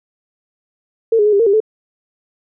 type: tone with pitch steps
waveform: sine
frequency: 453 / 415.2 / 422.3 / 400.3 / 460.5 / 398 / 434.9 Hz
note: A#4 / G#4 / G#4 / G4 / A#4 / G4 / A4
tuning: -50 / 0 / +29 / +36 / -21 / +26 / -20 cents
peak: -9 dBFS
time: 1.12-1.603 s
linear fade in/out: 5 ms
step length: 69 ms
effects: none

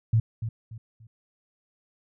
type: tone with echo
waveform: sine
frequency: 112.2 Hz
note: A2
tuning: 34 cents sharp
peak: -17 dBFS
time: 0.13-0.2 s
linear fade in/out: 5 ms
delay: 290 ms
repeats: 3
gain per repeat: -10 dB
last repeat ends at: 1.07 s
effects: none

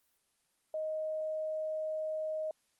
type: tone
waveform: sine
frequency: 625 Hz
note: D#5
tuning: 8 cents sharp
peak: -33 dBFS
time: 0.74-2.51 s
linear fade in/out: 2 ms
effects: white hiss -75 dBFS RMS until 2.79 s + Opus 24 kbps

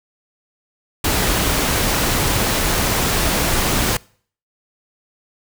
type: noise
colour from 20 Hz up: pink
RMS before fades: -18 dBFS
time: 1.04-3.97 s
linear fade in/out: 5 ms
effects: noise-tail reverb RT60 0.5 s tail -24 dB re dry

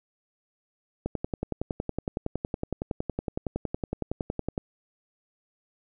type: click train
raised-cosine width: 2 ms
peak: -15 dBFS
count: 39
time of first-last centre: 1.06-4.579 s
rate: 10.8 Hz
effects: none

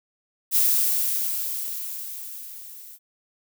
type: noise with level ramp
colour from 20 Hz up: violet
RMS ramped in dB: -18 to -44 dBFS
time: 0.51-2.99 s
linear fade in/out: 50 ms
effects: none

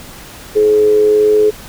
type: tone with amplitude modulation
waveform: sine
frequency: 424.2 Hz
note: G#4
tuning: 37 cents sharp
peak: -5 dBFS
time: 0.55-1.51 s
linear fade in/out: 20 ms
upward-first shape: sine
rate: 102 Hz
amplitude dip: 40%
effects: pink hiss -34 dBFS RMS until 1.68 s

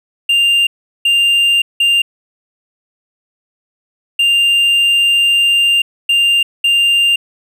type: tone bursts at uneven times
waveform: triangle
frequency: 2794 Hz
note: F7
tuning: in tune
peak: -7 dBFS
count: 6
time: 0.29-0.67 / 1.05-1.62 / 1.8-2.02 / 4.19-5.82 / 6.09-6.43 / 6.64-7.16 s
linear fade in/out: 5 ms
effects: none

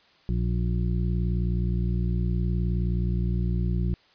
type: harmonic tone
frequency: 59.3 Hz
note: A#1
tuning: 30 cents sharp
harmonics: 1 / 2 / 3 / 5 / 6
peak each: -25 / -28 / -29 / -44 / -40 dBFS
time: 0.29-3.94 s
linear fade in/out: 0 ms
effects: white hiss -59 dBFS RMS until 4.14 s + resampled to 11025 Hz

